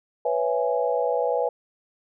sine chord, C# minor seventh, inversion third, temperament equal with one note detuned, 493.9 / 554.4 / 662.7 / 830.6 Hz, B4 / C#5 / E5 / G#5, 0 / 0 / +9 / 0 cents, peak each -24 / -27 / -28 / -28 dBFS, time 0.25-1.49 s, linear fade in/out 5 ms, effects none

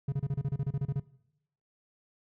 triangle tone bursts, 138.59 Hz, C#3, in tune, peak -25 dBFS, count 13, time 0.08-0.999 s, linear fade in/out 5 ms, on 43 ms, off 30 ms, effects noise-tail reverb RT60 0.8 s tail -20 dB re dry

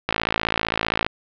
click train, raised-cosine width 0.3 ms, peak -3 dBFS, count 55, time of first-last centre 0.09-1.065 s, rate 55.4 Hz, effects low-pass 4000 Hz 12 dB/octave

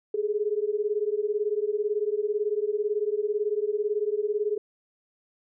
sine beating tone pair, 410 / 428 Hz, G#4 / A4, -22 / -48 cents, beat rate 18 Hz, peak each -27 dBFS, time 0.14-4.58 s, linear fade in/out 5 ms, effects none

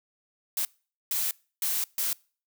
blue noise bursts at uneven times, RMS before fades -28 dBFS, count 4, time 0.57-0.65 / 1.11-1.31 / 1.62-1.84 / 1.98-2.13 s, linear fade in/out 2 ms, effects noise-tail reverb RT60 0.4 s tail -25 dB re dry

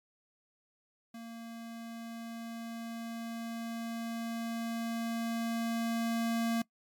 square tone with level ramp, 230 Hz, A#3, 23 cents flat, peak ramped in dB -44 to -29 dBFS, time 1.14-6.62 s, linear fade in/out 5 ms, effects noise-tail reverb RT60 0.1 s tail -22 dB re dry + MP3 96 kbps

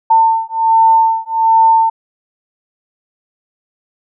sine beating tone pair, 898 / 899.3 Hz, A5 / A5, +35 / +38 cents, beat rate 1.3 Hz, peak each -11 dBFS, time 0.1-1.9 s, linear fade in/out 10 ms, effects none

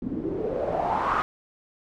white noise with low-pass filter sweep, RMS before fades -27 dBFS, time 0.02-1.22 s, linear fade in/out 0 ms, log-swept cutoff 240 to 1300 Hz, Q 4.7, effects none

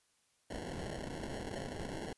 violet noise with sample-and-hold, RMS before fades -42 dBFS, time 0.5-2.13 s, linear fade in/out 5 ms, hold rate 1225 Hz, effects white hiss -74 dBFS RMS until 2.17 s + resampled to 24000 Hz

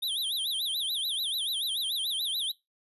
square tone with vibrato, 3520 Hz, A7, in tune, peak -29 dBFS, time 0.02-2.52 s, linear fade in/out 10 ms, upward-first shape sine, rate 6.9 Hz, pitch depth 220 cents each way, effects noise-tail reverb RT60 0.2 s tail -21 dB re dry + resampled to 32000 Hz

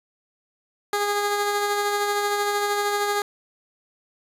15% pulse tone with tremolo, 410 Hz, G#4, 22 cents flat, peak -14 dBFS, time 0.93-3.22 s, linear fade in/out 2 ms, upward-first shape sine, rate 13 Hz, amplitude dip 30%, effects resampled to 32000 Hz + 9-bit

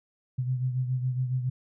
sine beating tone pair, 126.7 / 133.9 Hz, B2 / C3, +45 / +40 cents, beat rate 7.2 Hz, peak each -26 / -34 dBFS, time 0.38-1.5 s, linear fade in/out 10 ms, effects none

